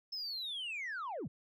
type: linear sweep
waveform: sine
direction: down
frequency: 5274 to 90.3 Hz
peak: -36 dBFS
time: 0.12-1.28 s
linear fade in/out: 10 ms
effects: tanh soft clip ceiling -36 dBFS